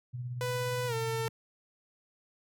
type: tone with tremolo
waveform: sine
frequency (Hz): 123.2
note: B2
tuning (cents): -4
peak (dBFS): -33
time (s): 0.13-1.29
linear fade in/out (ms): 20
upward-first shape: sine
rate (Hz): 17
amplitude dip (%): 40
type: tone with pitch glide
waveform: sawtooth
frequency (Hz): 496.6 to 450.2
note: B4 to A4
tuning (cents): +9 to +40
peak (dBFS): -28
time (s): 0.41-1.28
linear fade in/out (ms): 0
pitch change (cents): -169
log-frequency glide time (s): 0.87-0.94
effects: none